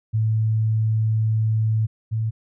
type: tone pair in turn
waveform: sine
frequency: 110 / 110.96 Hz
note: A2 / A2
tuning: 0 / +15 cents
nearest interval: unison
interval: 15 cents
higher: second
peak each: -17 / -20 dBFS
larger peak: first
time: 0.13-1.87 / 2.11-2.31 s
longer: first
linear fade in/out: 20 ms
effects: none